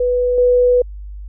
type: tone with level steps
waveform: sine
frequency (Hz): 493.9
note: B4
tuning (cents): 0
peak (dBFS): -13 / -9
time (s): 0-0.82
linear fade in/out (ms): 5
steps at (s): 0.38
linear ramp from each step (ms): 2
effects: added 50 Hz sine -28 dBFS peak until 1.28 s